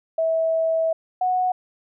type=tone pair in turn; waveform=sine; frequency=650 / 735.5 Hz; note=E5 / F#5; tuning=-24 / -11 cents; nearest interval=major second; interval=213 cents; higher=second; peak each=-18 dBFS; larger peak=neither; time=0.18-0.93 / 1.21-1.52 s; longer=first; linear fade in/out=5 ms; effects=none